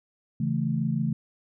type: chord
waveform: sine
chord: A major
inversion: first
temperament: equal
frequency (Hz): 138.59 / 164.81 / 220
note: C#3 / E3 / A3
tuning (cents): 0 / 0 / 0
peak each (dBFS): -28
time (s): 0.4-1.13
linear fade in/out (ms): 5
effects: none